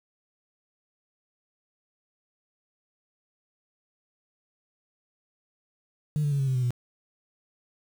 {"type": "tone with pitch steps", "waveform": "sine", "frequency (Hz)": [150.6, 145.47, 140.51, 135.73, 131.1, 126.64, 122.33], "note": ["D3", "D3", "C#3", "C#3", "C3", "B2", "B2"], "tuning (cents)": [44, -16, 24, -36, 4, 44, -16], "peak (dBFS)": -21, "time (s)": [6.16, 6.706], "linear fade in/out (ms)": 0, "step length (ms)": 78, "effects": ["tanh soft clip ceiling -20 dBFS", "8-bit"]}